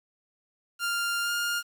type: tone with pitch glide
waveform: sawtooth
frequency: 1396.9 to 1411.5 Hz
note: F6 to F6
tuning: 0 to +18 cents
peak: -23 dBFS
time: 0.79-1.63 s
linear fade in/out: 50 ms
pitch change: +18 cents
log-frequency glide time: 1.22-1.31 s
effects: 9-bit